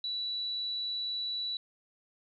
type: tone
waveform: sine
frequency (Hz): 3942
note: B7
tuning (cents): -4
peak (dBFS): -32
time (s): 0.04-1.57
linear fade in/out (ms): 2
effects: none